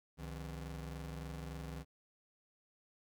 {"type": "ring-modulated tone", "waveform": "35% pulse", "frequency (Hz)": 110.5, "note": "A2", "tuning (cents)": 8, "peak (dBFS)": -38, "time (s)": [0.17, 1.85], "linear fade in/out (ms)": 50, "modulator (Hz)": 43.5, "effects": ["Opus 48 kbps"]}